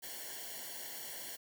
white noise with comb filter, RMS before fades -45 dBFS, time 0.02-1.37 s, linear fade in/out 20 ms, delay 0.8 ms, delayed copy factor -0.85, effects none

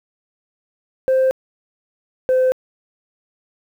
sine tone pair in turn, 523.3 / 514.6 Hz, C5 / C5, 0 / -29 cents, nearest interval unison, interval 29 cents, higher first, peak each -10 dBFS, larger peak neither, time 1.08-1.31 / 2.29-2.52 s, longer neither, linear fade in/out 0 ms, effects tanh soft clip ceiling -11 dBFS + 8-bit

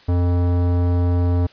sine tone with tanh clipping, 88.1 Hz, F2, 16 cents sharp, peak -17 dBFS, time 0.08-1.47 s, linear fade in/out 10 ms, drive 18 dB, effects white hiss -49 dBFS RMS until 1.52 s + resampled to 11025 Hz

